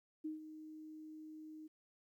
sine tone with ADSR envelope, 311.1 Hz, D#4, in tune, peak -38 dBFS, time 0.24-1.68 s, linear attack 13 ms, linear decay 140 ms, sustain -11 dB, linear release 16 ms, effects 13-bit

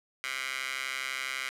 15% pulse tone with high-pass filter, 132.1 Hz, C3, 17 cents sharp, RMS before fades -35 dBFS, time 0.24-1.49 s, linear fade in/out 0 ms, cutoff 1900 Hz, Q 2.7, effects low-pass 12000 Hz 12 dB/octave

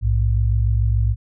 sine tone pair together, 60 / 106.99 Hz, B1 / A2, -49 / -48 cents, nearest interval minor seventh, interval 1001 cents, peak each -17 / -18 dBFS, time 0.01-1.16 s, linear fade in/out 50 ms, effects none

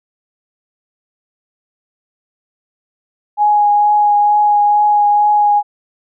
sine tone with vibrato, 830.6 Hz, G#5, in tune, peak -8 dBFS, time 3.37-5.63 s, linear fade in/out 50 ms, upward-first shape triangle, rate 2.2 Hz, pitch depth 14 cents each way, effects none

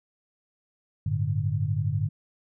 sine chord, G suspended second, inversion none, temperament just, 98 / 110.25 / 147 Hz, G2 / A2 / D3, 0 / +4 / +2 cents, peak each -28 dBFS, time 1.06-2.09 s, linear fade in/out 5 ms, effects none

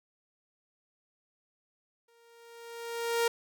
sawtooth tone with exponential growth, 466.2 Hz, A#4, in tune, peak -20 dBFS, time 2.08-3.28 s, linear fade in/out 5 ms, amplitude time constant 260 ms, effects none

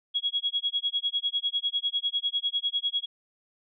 sine tone with tremolo, 3322 Hz, G#7, in tune, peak -22 dBFS, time 0.14-3.06 s, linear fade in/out 20 ms, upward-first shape sine, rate 10 Hz, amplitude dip 100%, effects none

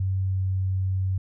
sine tone with pitch glide, 95.1 to 94.5 Hz, F#2 to F#2, +48 to +37 cents, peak -22 dBFS, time 0-1.18 s, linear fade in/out 5 ms, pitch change -11 cents, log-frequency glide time 0.23-0.4 s, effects none

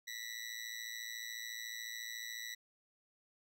20% pulse tone with amplitude modulation, 1955 Hz, B6, 18 cents flat, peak -34 dBFS, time 0.07-2.55 s, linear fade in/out 10 ms, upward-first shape sine, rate 114 Hz, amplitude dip 75%, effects none

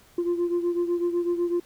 sine beating tone pair, 346.1 / 354.1 Hz, F4 / F4, -16 / +24 cents, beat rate 8 Hz, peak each -22 / -27 dBFS, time 0.18-1.6 s, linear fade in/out 5 ms, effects tanh soft clip ceiling -19 dBFS + pink hiss -56 dBFS RMS until 1.65 s

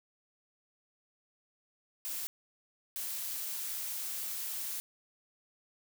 blue noise bursts at uneven times, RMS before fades -38 dBFS, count 2, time 2.05-2.27 / 2.96-4.8 s, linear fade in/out 0 ms, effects none

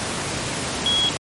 sine tone in noise, 3322 Hz, G#7, in tune, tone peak -17 dBFS, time 0.86-1.09 s, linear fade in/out 0 ms, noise pink, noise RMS -25 dBFS, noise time 0-1.17 s, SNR +5 dB, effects high-pass 100 Hz 12 dB/octave + MP3 48 kbps

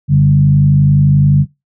sine tone with frequency modulation, 142.8 Hz, D3, 48 cents flat, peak -5 dBFS, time 0.08-1.46 s, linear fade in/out 50 ms, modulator 51.5 Hz, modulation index 0.62, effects noise-tail reverb RT60 0.2 s tail -21 dB re dry

